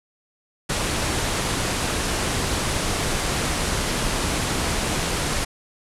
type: low-pass noise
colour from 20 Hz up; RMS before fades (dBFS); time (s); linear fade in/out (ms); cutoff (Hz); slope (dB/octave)
pink; -24; 0.69-5.45; 10; 11000; 48
effects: none